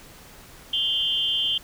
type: tone with amplitude modulation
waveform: sine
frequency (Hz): 3136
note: G7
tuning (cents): 0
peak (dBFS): -17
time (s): 0.73-1.58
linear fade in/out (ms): 5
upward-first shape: sine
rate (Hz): 282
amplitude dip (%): 90
effects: pink hiss -47 dBFS RMS until 1.63 s